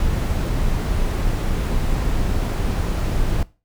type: noise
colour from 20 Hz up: brown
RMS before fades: -20 dBFS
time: 0-3.43 s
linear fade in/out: 2 ms
effects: noise-tail reverb RT60 0.3 s tail -20 dB re dry